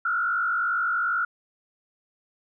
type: tone with frequency modulation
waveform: sine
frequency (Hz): 1396.9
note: F6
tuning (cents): 0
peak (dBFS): -22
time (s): 0.05-1.25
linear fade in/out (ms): 5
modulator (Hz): 51.3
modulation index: 1.3
effects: none